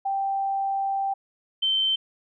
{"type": "tone pair in turn", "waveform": "sine", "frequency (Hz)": [784, 3101], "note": ["G5", "G7"], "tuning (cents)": [0, -19], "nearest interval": "2 octaves", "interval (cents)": 2381, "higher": "second", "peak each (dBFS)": [-23, -20], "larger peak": "second", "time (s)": [[0.05, 1.14], [1.62, 1.96]], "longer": "first", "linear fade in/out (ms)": 10, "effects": []}